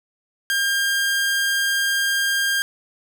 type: tone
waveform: sawtooth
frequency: 1605 Hz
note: G6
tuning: 40 cents sharp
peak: -15 dBFS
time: 0.5-2.62 s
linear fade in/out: 0 ms
effects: none